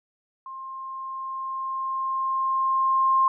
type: tone with level ramp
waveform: sine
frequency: 1060 Hz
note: C6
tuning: 22 cents sharp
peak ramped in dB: -35 to -16 dBFS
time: 0.46-3.28 s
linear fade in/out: 2 ms
effects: none